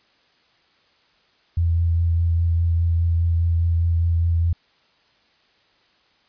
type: tone with vibrato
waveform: sine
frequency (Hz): 84.2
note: E2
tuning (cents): +37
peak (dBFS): -16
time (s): 1.57-4.53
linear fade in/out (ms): 5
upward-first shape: triangle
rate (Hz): 4.9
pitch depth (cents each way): 19
effects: white hiss -60 dBFS RMS until 6.28 s + resampled to 11025 Hz